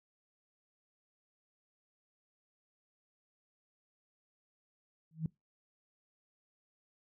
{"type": "tone with exponential growth", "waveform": "sine", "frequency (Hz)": 160, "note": "D#3", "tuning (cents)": 49, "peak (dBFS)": -28, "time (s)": [5.11, 5.26], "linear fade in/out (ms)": 2, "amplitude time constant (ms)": 31, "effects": ["noise-tail reverb RT60 0.2 s tail -23 dB re dry"]}